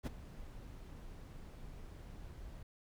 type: noise with ADSR envelope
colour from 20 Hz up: brown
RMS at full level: -34 dBFS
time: 0.03-2.63 s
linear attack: 40 ms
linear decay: 13 ms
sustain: -16 dB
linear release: 4 ms
effects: none